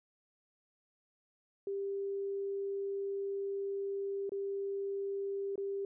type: tone with dropouts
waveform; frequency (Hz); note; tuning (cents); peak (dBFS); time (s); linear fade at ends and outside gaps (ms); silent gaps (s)
sine; 395.8; G4; +17; -34; 1.67-5.85; 2; 4.294-4.319 / 5.557-5.578
effects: none